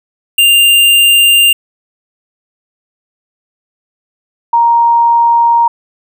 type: tone pair in turn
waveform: square / sine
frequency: 2794 / 935.6 Hz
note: F7 / A#5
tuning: 0 / +6 cents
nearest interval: octave + perfect fifth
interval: 1894 cents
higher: first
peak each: -5 dBFS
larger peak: neither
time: 0.38-1.53 / 4.53-5.68 s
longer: neither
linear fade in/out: 5 ms
effects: none